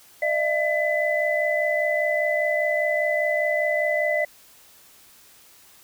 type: tone cluster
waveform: sine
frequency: 606 / 671 / 2004 Hz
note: D#5 / E5 / B6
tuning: -46 / +31 / +25 cents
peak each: -23 / -27 / -24 dBFS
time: 0.22-4.25 s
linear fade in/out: 5 ms
effects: white hiss -52 dBFS RMS until 5.83 s